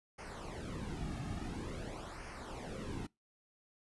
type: noise with flanger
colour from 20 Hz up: brown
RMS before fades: -43 dBFS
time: 0.18-3.07 s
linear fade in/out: 10 ms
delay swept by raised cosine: 0.26 to 2.06 ms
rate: 0.48 Hz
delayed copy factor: -0.75
effects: noise-tail reverb RT60 0.2 s tail -24 dB re dry + resampled to 24000 Hz